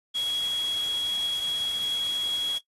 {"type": "tone in noise", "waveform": "sine", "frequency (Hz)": 3322, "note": "G#7", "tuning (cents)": 0, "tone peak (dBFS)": -25, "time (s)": [0.14, 2.59], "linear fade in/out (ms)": 20, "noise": "white", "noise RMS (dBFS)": -40, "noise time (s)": [0.14, 2.59], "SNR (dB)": 12, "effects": ["noise-tail reverb RT60 0.1 s tail -19 dB re dry", "AAC 32 kbps"]}